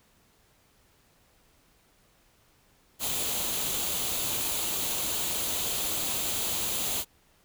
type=noise with comb filter; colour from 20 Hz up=white; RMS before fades=-30 dBFS; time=2.99-7.05 s; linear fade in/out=50 ms; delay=0.28 ms; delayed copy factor=+0.5; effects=pink hiss -64 dBFS RMS until 7.44 s